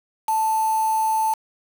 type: tone with quantisation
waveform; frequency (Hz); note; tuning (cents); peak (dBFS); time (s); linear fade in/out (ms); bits
sine; 880; A5; 0; -18; 0.28-1.34; 5; 5
effects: none